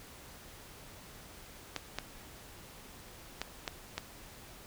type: clicks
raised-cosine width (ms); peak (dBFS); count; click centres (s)
0.2; -17; 5; 1.763 / 1.986 / 3.416 / 3.678 / 3.98
effects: pink hiss -52 dBFS RMS until 4.66 s